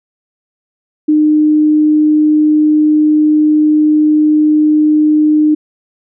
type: tone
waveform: sine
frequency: 304.5 Hz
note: D#4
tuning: 37 cents flat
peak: -6 dBFS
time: 1.08-5.55 s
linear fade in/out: 10 ms
effects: none